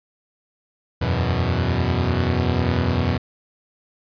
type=chord; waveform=sawtooth; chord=E suspended second; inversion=none; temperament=equal; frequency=82.41 / 92.5 / 123.47 Hz; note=E2 / F#2 / B2; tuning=0 / 0 / 0 cents; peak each=-19 dBFS; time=1.01-3.18 s; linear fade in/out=10 ms; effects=resampled to 11025 Hz